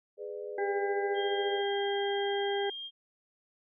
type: chord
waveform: sine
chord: G# diminished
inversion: none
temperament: just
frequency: 415.3 / 498.4 / 598 Hz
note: G#4 / B4 / D5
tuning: 0 / +16 / +31 cents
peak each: -39 / -42 / -44 dBFS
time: 0.17-1.63 s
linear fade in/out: 50 ms
type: harmonic tone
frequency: 401 Hz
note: G4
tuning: 39 cents sharp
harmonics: 1 / 2 / 4 / 5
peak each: -30 / -35 / -40 / -43 dBFS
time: 0.58-2.7 s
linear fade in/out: 5 ms
type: tone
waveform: sine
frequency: 3212 Hz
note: G7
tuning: 41 cents sharp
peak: -38 dBFS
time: 1.14-2.91 s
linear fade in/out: 50 ms
effects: none